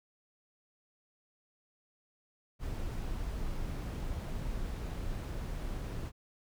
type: noise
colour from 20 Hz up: brown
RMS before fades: -37 dBFS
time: 2.59-6.12 s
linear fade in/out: 50 ms
effects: none